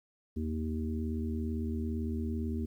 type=harmonic tone with a mistuned harmonic; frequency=77.78 Hz; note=D#2; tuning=in tune; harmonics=1 / 3 / 4 / 5; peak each=-34 / -35 / -43 / -43 dBFS; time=0.36-2.66 s; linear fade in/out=10 ms; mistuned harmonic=1; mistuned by=+61 cents; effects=11-bit